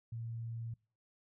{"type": "tone", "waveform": "sine", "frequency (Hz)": 115.2, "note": "A#2", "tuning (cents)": -20, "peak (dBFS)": -39, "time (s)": [0.12, 0.74], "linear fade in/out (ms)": 5, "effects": ["noise-tail reverb RT60 0.4 s tail -25 dB re dry"]}